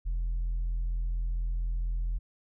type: tone with tanh clipping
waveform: sine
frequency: 42.15 Hz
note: E1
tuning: 39 cents sharp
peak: -28 dBFS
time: 0.05-2.19 s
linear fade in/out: 20 ms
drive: 1 dB
effects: none